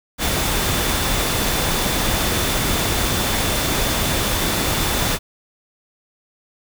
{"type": "tone in noise", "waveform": "sine", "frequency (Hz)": 3520, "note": "A7", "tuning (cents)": 0, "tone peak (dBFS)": -31, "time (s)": [0.18, 5.19], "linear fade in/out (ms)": 50, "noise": "pink", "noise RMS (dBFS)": -20, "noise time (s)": [0.18, 5.19], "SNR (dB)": -14, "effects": []}